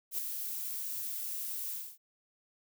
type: noise with ADSR envelope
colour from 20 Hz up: violet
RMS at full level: -32 dBFS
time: 0.11-1.98 s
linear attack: 75 ms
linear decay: 3 ms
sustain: -6 dB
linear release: 260 ms
effects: none